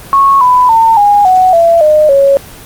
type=tone with pitch steps; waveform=sine; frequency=1100 / 997.1 / 903.9 / 819.3 / 742.7 / 673.2 / 610.3 / 553.2 Hz; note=C#6 / B5 / A5 / G#5 / F#5 / E5 / D#5 / C#5; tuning=-14 / +16 / +46 / -24 / +6 / +36 / -34 / -4 cents; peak=-3 dBFS; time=0.13-2.37 s; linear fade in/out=0 ms; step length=280 ms; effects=pink hiss -31 dBFS RMS until 2.65 s + Opus 24 kbps